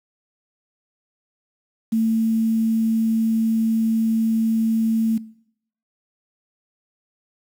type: tone with quantisation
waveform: sine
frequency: 224 Hz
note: A3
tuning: 31 cents sharp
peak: -16 dBFS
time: 1.92-5.18 s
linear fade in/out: 10 ms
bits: 7
effects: noise-tail reverb RT60 0.7 s tail -20 dB re dry